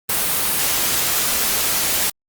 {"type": "noise", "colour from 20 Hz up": "white", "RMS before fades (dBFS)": -19, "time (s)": [0.09, 2.1], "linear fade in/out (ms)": 5, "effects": ["Opus 32 kbps"]}